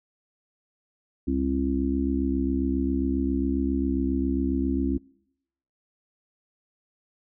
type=harmonic tone with a mistuned harmonic; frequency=67.4 Hz; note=C#2; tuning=48 cents flat; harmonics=1 / 3 / 4 / 5; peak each=-29 / -31 / -25 / -30 dBFS; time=1.27-4.98 s; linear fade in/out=10 ms; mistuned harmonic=1; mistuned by=+16 cents; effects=noise-tail reverb RT60 0.8 s tail -25 dB re dry